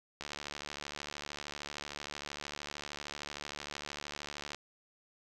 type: click train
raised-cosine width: 0.2 ms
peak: -23 dBFS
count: 318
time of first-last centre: 0.21-4.547 s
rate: 73.1 Hz
effects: none